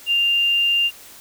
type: tone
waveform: sine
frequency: 2794 Hz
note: F7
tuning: in tune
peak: -15 dBFS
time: 0.06-0.91 s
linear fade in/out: 50 ms
effects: white hiss -43 dBFS RMS until 1.2 s